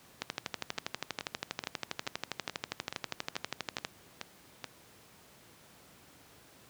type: two click trains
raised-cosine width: 0.2 ms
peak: -19 / -15 dBFS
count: 10 / 46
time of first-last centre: 0.78-4.643 / 0.22-3.849 s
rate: 2.33 / 12.4 Hz
effects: pink hiss -58 dBFS RMS until 6.69 s + high-pass 100 Hz 12 dB/octave